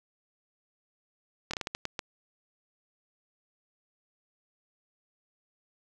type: slowing click train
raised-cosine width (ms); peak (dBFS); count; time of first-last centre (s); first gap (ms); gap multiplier
0.2; -15; 8; 1.51-1.992; 25; 1.33
effects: none